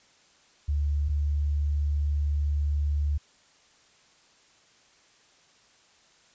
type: tone pair in turn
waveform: sine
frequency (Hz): 72.8 / 73.09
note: D2 / D2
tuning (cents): -15 / -8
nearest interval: unison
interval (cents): 7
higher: second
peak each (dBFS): -23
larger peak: neither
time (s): 0.68-1.09 / 1.09-3.18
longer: second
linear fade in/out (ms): 10
effects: white hiss -60 dBFS RMS until 6.34 s + resampled to 16000 Hz